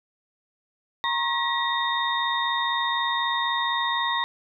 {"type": "tone cluster", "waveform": "sine", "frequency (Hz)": [938, 1082, 1913, 3687], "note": ["A#5", "C#6", "A#6", "A#7"], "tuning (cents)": [11, -42, 44, -20], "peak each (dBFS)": -28, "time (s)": [1.04, 4.24], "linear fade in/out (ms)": 0, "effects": []}